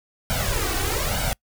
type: noise with flanger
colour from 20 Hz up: pink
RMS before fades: -24 dBFS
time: 0.3-1.33 s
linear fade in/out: 0 ms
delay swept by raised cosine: 1.3 to 2.7 ms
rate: 1.1 Hz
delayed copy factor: +0.8
effects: noise-tail reverb RT60 0.1 s tail -26 dB re dry